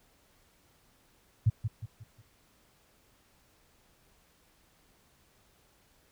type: tone with echo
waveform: sine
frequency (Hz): 110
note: A2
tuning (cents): 0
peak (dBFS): -19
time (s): 1.46-1.5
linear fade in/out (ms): 10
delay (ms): 180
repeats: 4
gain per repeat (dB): -8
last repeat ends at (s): 2.22
effects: pink hiss -66 dBFS RMS until 6.11 s